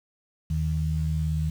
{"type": "tone pair together", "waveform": "sine", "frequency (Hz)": [78.4, 156.56], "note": ["D#2", "D#3"], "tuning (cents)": [14, 11], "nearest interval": "octave", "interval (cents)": 1197, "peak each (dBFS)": [-26, -26], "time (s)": [0.5, 1.5], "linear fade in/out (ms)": 5, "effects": ["8-bit"]}